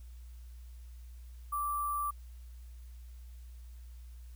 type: tone with sample-and-hold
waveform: sine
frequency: 1168 Hz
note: D6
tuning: 10 cents flat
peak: -31 dBFS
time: 1.52-2.11 s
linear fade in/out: 10 ms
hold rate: 11025 Hz
effects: added 60 Hz sine -46 dBFS peak until 4.35 s + white hiss -67 dBFS RMS until 4.35 s